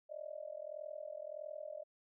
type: tone with amplitude modulation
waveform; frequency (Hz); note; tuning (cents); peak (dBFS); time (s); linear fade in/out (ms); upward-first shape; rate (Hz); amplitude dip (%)
sine; 607; D#5; -43; -39; 0.09-1.84; 20; sine; 41.6; 95
effects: none